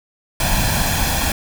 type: noise with comb filter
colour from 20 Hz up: pink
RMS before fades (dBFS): -18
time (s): 0.4-1.32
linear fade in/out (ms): 2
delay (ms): 1.2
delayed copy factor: +0.7
effects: none